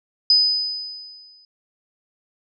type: tone with exponential decay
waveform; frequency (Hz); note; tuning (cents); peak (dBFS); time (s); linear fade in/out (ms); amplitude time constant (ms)
sine; 5000; D#8; +8; -10; 0.3-1.45; 2; 250
effects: none